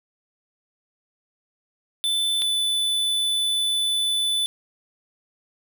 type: tone pair in turn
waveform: square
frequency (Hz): 3520 / 3494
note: A7 / A7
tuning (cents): 0 / -13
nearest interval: unison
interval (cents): 13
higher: first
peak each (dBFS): -21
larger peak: neither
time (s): 2.04-2.42 / 2.42-4.46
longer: second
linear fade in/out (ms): 0
effects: none